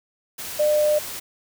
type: tone in noise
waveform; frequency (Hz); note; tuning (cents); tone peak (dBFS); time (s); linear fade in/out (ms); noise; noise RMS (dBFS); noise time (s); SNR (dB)
sine; 600; D5; +37; -16; 0.59-0.99; 10; white; -33; 0.38-1.2; +14
effects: none